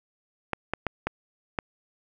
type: clicks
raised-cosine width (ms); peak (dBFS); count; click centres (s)
0.5; -11; 5; 0.533 / 0.736 / 0.867 / 1.07 / 1.588
effects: none